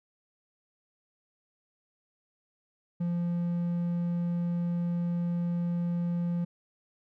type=tone; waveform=triangle; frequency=173 Hz; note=F3; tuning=16 cents flat; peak=-25 dBFS; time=3-6.45 s; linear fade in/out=10 ms; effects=none